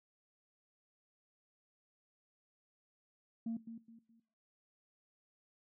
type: tone with echo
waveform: sine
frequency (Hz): 228.3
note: A#3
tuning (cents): -36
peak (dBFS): -34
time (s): 3.46-3.57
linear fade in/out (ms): 5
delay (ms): 210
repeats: 3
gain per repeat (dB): -10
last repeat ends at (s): 4.2
effects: noise-tail reverb RT60 0.6 s tail -20 dB re dry + tanh soft clip ceiling -33 dBFS